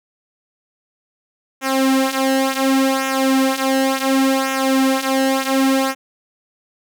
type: tone with flanger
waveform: sawtooth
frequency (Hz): 266.7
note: C4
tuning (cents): +33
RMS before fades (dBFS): -17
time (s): 1.61-5.95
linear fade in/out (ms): 50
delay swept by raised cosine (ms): 0.22 to 4.62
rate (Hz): 0.69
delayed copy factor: -0.75
effects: none